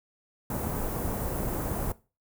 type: band-stop noise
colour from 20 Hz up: pink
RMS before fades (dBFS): -31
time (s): 0.5-1.92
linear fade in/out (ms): 2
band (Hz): 930 to 14000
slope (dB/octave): 12
effects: noise-tail reverb RT60 0.3 s tail -19 dB re dry